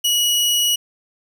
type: tone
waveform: sawtooth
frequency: 2916 Hz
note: F#7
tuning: 26 cents flat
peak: -12 dBFS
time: 0.04-0.76 s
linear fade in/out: 10 ms
effects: none